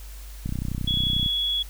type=click train; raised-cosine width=5 ms; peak=-16 dBFS; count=26; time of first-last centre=0.46-1.261 s; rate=31.2 Hz
type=tone; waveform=sine; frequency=3366 Hz; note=G#7; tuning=23 cents sharp; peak=-22 dBFS; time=0.87-1.63 s; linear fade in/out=10 ms
effects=added 50 Hz sine -37 dBFS peak until 1.69 s + white hiss -48 dBFS RMS until 1.69 s